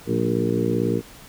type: harmonic tone with a mistuned harmonic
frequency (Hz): 58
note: A#1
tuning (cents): -8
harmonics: 2 / 3 / 4 / 5 / 6 / 7 / 8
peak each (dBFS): -27 / -27 / -27 / -27 / -27 / -27 / -27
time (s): 0.06-1.02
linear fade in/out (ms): 50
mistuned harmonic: 3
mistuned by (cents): +65
effects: pink hiss -45 dBFS RMS until 1.28 s